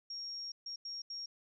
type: tone bursts at uneven times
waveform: sine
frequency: 5570 Hz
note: F8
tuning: 5 cents flat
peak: -40 dBFS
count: 4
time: 0.1-0.52 / 0.66-0.76 / 0.85-1.02 / 1.1-1.26 s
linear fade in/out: 5 ms
effects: none